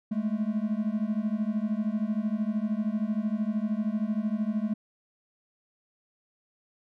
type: beating tone pair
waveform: triangle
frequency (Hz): 207.7 / 220.7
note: G#3 / A3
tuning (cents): 0 / +5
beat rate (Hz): 13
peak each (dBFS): -27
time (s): 0.11-4.74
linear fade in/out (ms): 10
effects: none